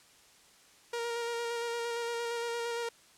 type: tone with vibrato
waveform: sawtooth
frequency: 469.3 Hz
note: A#4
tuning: 12 cents sharp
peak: -29 dBFS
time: 0.93-2.89 s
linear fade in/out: 5 ms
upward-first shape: square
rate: 8.7 Hz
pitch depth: 15 cents each way
effects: white hiss -60 dBFS RMS until 3.17 s + low-pass 9000 Hz 12 dB/octave